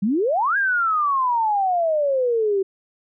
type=exponential two-way sweep; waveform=sine; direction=up then down; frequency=185.2 to 1649 to 378.5 Hz; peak=-17 dBFS; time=0.02-2.63 s; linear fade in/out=10 ms; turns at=0.57 s; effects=none